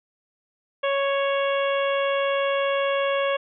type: harmonic tone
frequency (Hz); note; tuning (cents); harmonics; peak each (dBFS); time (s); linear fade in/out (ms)
554.4; C#5; 0; 1 / 2 / 3 / 4 / 5 / 6; -22 / -28 / -32 / -34 / -33 / -36; 0.83-3.37; 10
effects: none